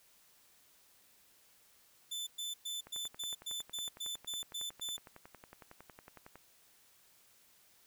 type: tone bursts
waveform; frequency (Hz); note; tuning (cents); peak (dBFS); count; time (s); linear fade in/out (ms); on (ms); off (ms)
sawtooth; 3520; A7; 0; -35; 11; 2.11-4.97; 10; 160; 110
type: click train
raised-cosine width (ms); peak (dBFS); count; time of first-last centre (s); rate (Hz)
0.5; -36; 39; 2.87-6.356; 10.9
effects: white hiss -66 dBFS RMS until 7.86 s